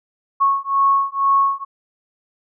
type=beating tone pair; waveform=sine; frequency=1100 / 1102.1 Hz; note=C#6 / C#6; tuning=-14 / -10 cents; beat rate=2.1 Hz; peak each=-17 / -17 dBFS; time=0.4-1.65 s; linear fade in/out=20 ms; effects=none